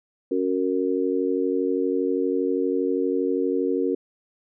sine chord, F# major, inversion second, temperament just, 277.5 / 370 / 462.5 Hz, C#4 / F#4 / A#4, +2 / 0 / -14 cents, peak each -25 dBFS, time 0.31-3.95 s, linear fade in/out 5 ms, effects none

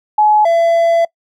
sine / triangle tone pair in turn, 848 / 672 Hz, G#5 / E5, +36 / +33 cents, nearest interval major third, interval 403 cents, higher first, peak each -7 dBFS, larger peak neither, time 0.18-0.45 / 0.45-1.05 s, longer second, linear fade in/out 5 ms, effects noise-tail reverb RT60 0.1 s tail -23 dB re dry

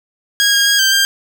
15% pulse tone with pitch steps, 1639 / 1625 / 1637 / 1567 / 1593 Hz, G#6 / G#6 / G#6 / G6 / G6, -23 / -38 / -25 / -1 / +27 cents, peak -4 dBFS, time 0.4-1.05 s, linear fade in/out 0 ms, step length 130 ms, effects none

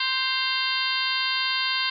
harmonic tone with a mistuned harmonic, 523.3 Hz, C5, in tune, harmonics 2 / 3 / 4 / 5 / 6 / 7 / 8 / 9, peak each -31 / -31 / -31 / -31 / -31 / -31 / -31 / -31 dBFS, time 0-1.9 s, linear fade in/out 5 ms, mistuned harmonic 5, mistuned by +72 cents, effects none

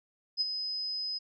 sine tone with ADSR envelope, 5040 Hz, D#8, 21 cents sharp, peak -24 dBFS, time 0.37-1.19 s, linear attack 39 ms, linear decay 26 ms, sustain -8 dB, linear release 19 ms, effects none

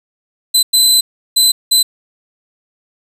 25% pulse tone bursts at uneven times, 4034 Hz, B7, 36 cents sharp, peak -3 dBFS, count 4, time 0.54-0.63 / 0.73-1.01 / 1.36-1.52 / 1.71-1.83 s, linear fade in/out 10 ms, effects 7-bit

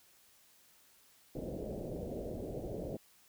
white low-pass noise, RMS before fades -41 dBFS, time 1.35-2.97 s, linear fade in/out 5 ms, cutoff 610 Hz, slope 48 dB/octave, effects white hiss -65 dBFS RMS until 3.28 s

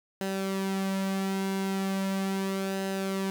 sawtooth tone with flanger, 193.2 Hz, G3, 25 cents flat, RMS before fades -30 dBFS, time 0.21-3.3 s, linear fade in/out 0 ms, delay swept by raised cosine 0.87 to 3.57 ms, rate 0.38 Hz, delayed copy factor -0.5, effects none

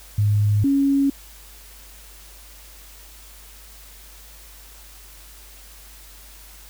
sine tone pair in turn, 103.83 / 277.2 Hz, G#2 / C#4, 0 / 0 cents, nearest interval octave + perfect fourth, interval 1700 cents, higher second, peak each -15 dBFS, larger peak neither, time 0.18-0.64 / 0.64-1.1 s, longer neither, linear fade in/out 5 ms, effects added 50 Hz sine -45 dBFS peak until 6.69 s + white hiss -46 dBFS RMS until 6.69 s

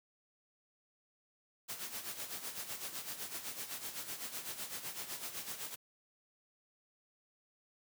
white noise with tremolo, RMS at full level -41 dBFS, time 1.68-5.76 s, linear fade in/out 20 ms, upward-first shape sine, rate 7.9 Hz, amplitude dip 65%, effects high-pass 100 Hz 12 dB/octave

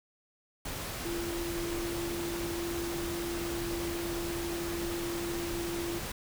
sine tone in noise, 341.9 Hz, F4, 37 cents flat, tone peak -34 dBFS, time 1.05-5.99 s, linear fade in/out 5 ms, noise pink, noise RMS -38 dBFS, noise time 0.65-6.12 s, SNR +1 dB, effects none

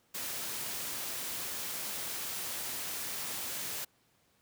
white noise, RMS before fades -38 dBFS, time 0.14-3.85 s, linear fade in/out 10 ms, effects pink hiss -70 dBFS RMS until 4.41 s + high-pass 80 Hz 12 dB/octave

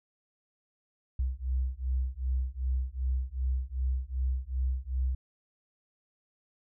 sine beating tone pair, 63 / 65.6 Hz, B1 / C2, +35 / +5 cents, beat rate 2.6 Hz, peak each -31 dBFS, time 1.19-5.15 s, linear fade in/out 5 ms, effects none

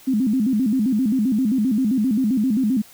sine tone with vibrato, 236 Hz, A#3, 22 cents sharp, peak -16 dBFS, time 0.07-2.82 s, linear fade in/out 10 ms, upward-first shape square, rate 7.6 Hz, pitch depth 190 cents each way, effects white hiss -47 dBFS RMS until 2.93 s

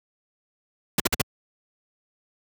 pink noise bursts, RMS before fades -19 dBFS, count 4, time 0.98-1.217 s, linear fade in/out 5 ms, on 21 ms, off 51 ms, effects high-pass 80 Hz 12 dB/octave

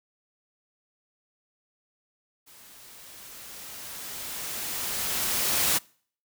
white noise with level ramp, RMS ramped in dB -52 to -23 dBFS, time 2.46-5.79 s, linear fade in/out 20 ms, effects noise-tail reverb RT60 0.5 s tail -25 dB re dry

